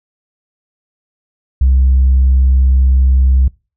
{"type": "tone", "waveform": "sine", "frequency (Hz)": 65.4, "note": "C2", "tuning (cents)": 0, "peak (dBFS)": -5, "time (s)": [1.61, 3.48], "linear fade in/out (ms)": 5, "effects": ["noise-tail reverb RT60 0.3 s tail -24 dB re dry", "tanh soft clip ceiling -4 dBFS"]}